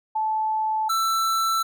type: tone pair in turn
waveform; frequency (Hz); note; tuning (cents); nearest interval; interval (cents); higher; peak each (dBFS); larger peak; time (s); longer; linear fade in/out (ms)
sine / square; 871 / 1331.8; A5 / E6; -18 / +17; perfect fifth; 735; second; -21; neither; 0.15-0.89 / 0.89-1.63; neither; 10
effects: none